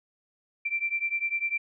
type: beating tone pair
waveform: sine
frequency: 2347 / 2357 Hz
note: D7 / D7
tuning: -2 / +6 cents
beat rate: 10 Hz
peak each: -29 / -30 dBFS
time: 0.65-1.58 s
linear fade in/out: 10 ms
effects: none